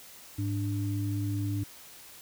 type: tone pair together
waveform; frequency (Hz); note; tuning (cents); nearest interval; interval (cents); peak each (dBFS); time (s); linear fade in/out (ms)
sine; 104.2 / 294.4; G#2 / D4; +6 / +4; octave + tritone; 1798; -29 / -34; 0.38-1.64; 10
effects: white hiss -50 dBFS RMS until 2.21 s